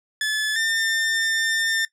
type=tone pair in turn; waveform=sawtooth; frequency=1728 / 1801.1 Hz; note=A6 / A6; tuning=-32 / +40 cents; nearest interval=minor second; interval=72 cents; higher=second; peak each=-17 dBFS; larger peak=neither; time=0.21-0.56 / 0.56-1.85 s; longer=second; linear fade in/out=2 ms; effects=noise-tail reverb RT60 0.1 s tail -19 dB re dry + low-pass 10000 Hz 12 dB/octave